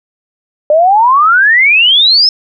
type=exponential sweep; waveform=sine; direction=up; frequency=587.3 to 5310 Hz; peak=-4 dBFS; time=0.7-2.29 s; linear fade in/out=2 ms; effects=none